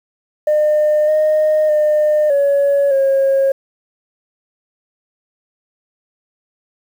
sine tone with pitch steps, 605 / 616 / 605 / 563 / 543 Hz, D#5 / D#5 / D#5 / C#5 / C#5, -49 / -17 / -49 / +27 / -36 cents, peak -9 dBFS, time 0.47-3.52 s, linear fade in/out 5 ms, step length 610 ms, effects tanh soft clip ceiling -8 dBFS + 7-bit

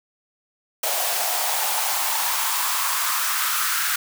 white noise with high-pass filter sweep, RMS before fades -23 dBFS, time 0.83-3.96 s, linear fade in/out 5 ms, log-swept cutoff 650 to 1400 Hz, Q 4, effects none

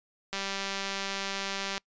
click train, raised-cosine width 0.2 ms, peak -16 dBFS, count 285, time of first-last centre 0.33-1.779 s, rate 196 Hz, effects noise-tail reverb RT60 0.1 s tail -26 dB re dry + resampled to 16000 Hz

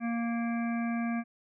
harmonic tone, 233.1 Hz, A#3, in tune, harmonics 1 / 3 / 5 / 7 / 9 / 10, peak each -29 / -39 / -44 / -43 / -49 / -45 dBFS, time 0-1.24 s, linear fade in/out 50 ms, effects none

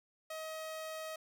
sawtooth tone, 633 Hz, D#5, 30 cents sharp, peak -37 dBFS, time 0.3-1.16 s, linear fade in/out 5 ms, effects none

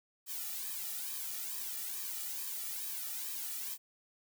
blue noise with flanger, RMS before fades -40 dBFS, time 0.26-3.78 s, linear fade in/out 50 ms, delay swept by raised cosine 1.4 to 1.93 ms, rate 2.3 Hz, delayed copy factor -1, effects none

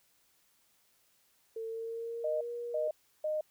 sine tone with pitch glide, 450 to 476.2 Hz, A4 to A#4, +39 to +37 cents, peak -36 dBFS, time 1.56-2.88 s, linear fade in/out 5 ms, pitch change +98 cents, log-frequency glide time 1.68-2.52 s
sine tone bursts, 615 Hz, D#5, 20 cents flat, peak -30 dBFS, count 3, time 2.24-3.41 s, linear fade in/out 5 ms, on 170 ms, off 330 ms
effects white hiss -70 dBFS RMS until 3.5 s

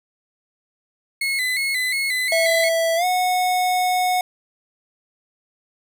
35% pulse tone with vibrato, 2093 Hz, C7, in tune, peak -18 dBFS, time 1.21-2.69 s, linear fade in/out 5 ms, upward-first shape square, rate 2.8 Hz, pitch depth 67 cents each way
square tone with pitch glide, 659.3 to 731.5 Hz, E5 to F#5, 0 to -20 cents, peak -18 dBFS, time 2.32-4.21 s, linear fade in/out 2 ms, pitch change +180 cents, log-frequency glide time 2.96-3.05 s
effects none

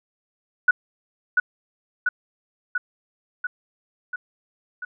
sine tone with echo, 1473 Hz, F#6, 8 cents flat, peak -11 dBFS, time 0.68-0.71 s, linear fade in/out 5 ms, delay 690 ms, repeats 6, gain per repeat -3 dB, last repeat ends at 4.85 s, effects none

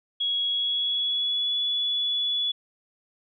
sine tone with pitch glide, 3329 to 3417 Hz, G#7 to G#7, +3 to +49 cents, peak -23 dBFS, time 0.2-2.52 s, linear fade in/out 10 ms, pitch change +46 cents, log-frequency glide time 0.47-1.57 s, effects none

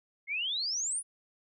sine exponential sweep, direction up, 2100 to 10030 Hz, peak -30 dBFS, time 0.27-1.03 s, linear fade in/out 50 ms, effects none

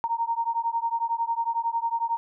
sine beating tone pair, 920 / 931 Hz, A#5 / A#5, -23 / -2 cents, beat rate 11 Hz, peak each -27 dBFS, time 0.04-2.17 s, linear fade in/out 0 ms, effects none

